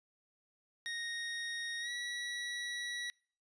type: tone with pitch glide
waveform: 25% pulse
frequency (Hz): 1864.7 to 1932.7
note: A#6 to B6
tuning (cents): 0 to -38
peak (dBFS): -34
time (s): 0.86-3.1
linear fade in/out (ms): 0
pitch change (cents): +62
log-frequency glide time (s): 1.8-1.91
effects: noise-tail reverb RT60 0.5 s tail -26 dB re dry + resampled to 22050 Hz